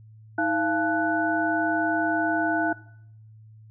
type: tone cluster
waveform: sine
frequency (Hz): 318 / 688 / 869 / 1485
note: D#4 / F5 / A5 / F#6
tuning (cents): +38 / -26 / -22 / +6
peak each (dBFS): -26 / -27 / -31 / -25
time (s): 0.38-2.73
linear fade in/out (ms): 5
effects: noise-tail reverb RT60 0.7 s tail -19 dB re dry + added 109 Hz sine -46 dBFS peak until 3.7 s